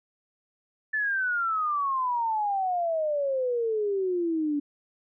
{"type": "exponential sweep", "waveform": "sine", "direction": "down", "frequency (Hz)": [1760, 285.5], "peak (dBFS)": -24, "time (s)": [0.93, 4.6], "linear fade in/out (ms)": 10, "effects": []}